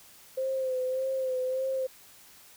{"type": "tone with vibrato", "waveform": "sine", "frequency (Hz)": 520, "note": "C5", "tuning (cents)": -11, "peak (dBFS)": -27, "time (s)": [0.37, 1.87], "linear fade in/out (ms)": 10, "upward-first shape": "sine", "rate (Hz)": 1.7, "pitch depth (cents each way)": 36, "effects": ["white hiss -54 dBFS RMS until 2.56 s"]}